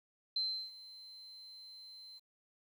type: tone with ADSR envelope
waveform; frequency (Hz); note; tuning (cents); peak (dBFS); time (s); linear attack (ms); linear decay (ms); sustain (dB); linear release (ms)
sine; 4100; C8; -36; -31; 0.36-2.2; 4; 340; -19; 29
effects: 11-bit